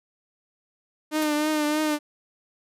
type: tone with vibrato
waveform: sawtooth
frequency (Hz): 303.3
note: D#4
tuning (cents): -44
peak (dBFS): -18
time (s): 1.11-1.99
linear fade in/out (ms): 50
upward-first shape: triangle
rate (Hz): 3.2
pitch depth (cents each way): 46
type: noise with exponential decay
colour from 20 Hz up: white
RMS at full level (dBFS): -30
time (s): 1.22-1.32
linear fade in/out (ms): 0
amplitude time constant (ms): 21
effects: resampled to 32000 Hz